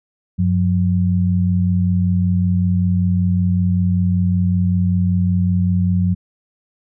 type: tone pair together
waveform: sine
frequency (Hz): 94.75 / 180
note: F#2 / F#3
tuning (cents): +42 / -47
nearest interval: major seventh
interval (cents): 1111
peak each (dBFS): -16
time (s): 0.38-6.15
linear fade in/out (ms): 20
effects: none